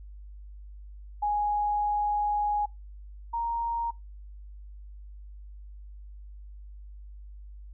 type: tone pair in turn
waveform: sine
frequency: 830.6 / 932.3 Hz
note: G#5 / A#5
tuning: 0 / 0 cents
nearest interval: major second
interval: 200 cents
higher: second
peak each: -24 / -27 dBFS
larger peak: first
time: 1.22-2.66 / 3.33-3.91 s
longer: first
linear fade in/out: 10 ms
effects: noise-tail reverb RT60 0.2 s tail -22 dB re dry + added 50 Hz sine -42 dBFS peak until 7.73 s